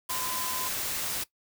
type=tone in noise; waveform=sine; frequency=1020 Hz; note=C6; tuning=44 cents flat; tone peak=-36 dBFS; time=0.09-0.69 s; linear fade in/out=10 ms; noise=white; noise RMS=-32 dBFS; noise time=0.09-1.24 s; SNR=-7 dB; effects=noise-tail reverb RT60 0.1 s tail -18 dB re dry